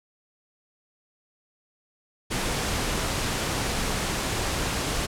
pink noise, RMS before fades -27 dBFS, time 2.3-5.07 s, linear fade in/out 20 ms, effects low-pass 10000 Hz 12 dB/octave

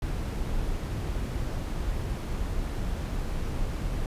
brown noise, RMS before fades -30 dBFS, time 0.02-4.06 s, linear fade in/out 2 ms, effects resampled to 32000 Hz

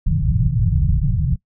white low-pass noise, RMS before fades -17 dBFS, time 0.06-1.36 s, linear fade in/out 10 ms, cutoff 170 Hz, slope 96 dB/octave, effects noise-tail reverb RT60 0.1 s tail -20 dB re dry

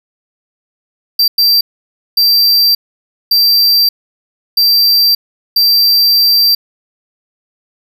square tone bursts at uneven times, 4699 Hz, D8, in tune, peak -7 dBFS, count 6, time 1.19-1.28 / 1.38-1.61 / 2.17-2.75 / 3.31-3.89 / 4.57-5.15 / 5.56-6.55 s, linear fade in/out 5 ms, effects none

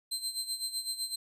25% pulse tone with tremolo, 4115 Hz, C8, 30 cents flat, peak -26 dBFS, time 0.11-1.16 s, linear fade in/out 10 ms, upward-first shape sine, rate 7.9 Hz, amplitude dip 75%, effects none

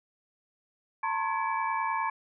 sine tone cluster, 895 / 965 / 1074 / 1689 / 2305 Hz, A5 / B5 / C6 / G#6 / D7, +29 / -40 / +45 / +29 / -33 cents, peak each -31 / -36 / -31 / -38 / -38 dBFS, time 1.03-2.1 s, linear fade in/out 5 ms, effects none

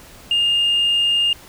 sine tone, 2823 Hz, F7, 18 cents sharp, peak -13 dBFS, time 0.31-1.33 s, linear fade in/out 2 ms, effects tanh soft clip ceiling -11 dBFS + pink hiss -43 dBFS RMS until 1.48 s

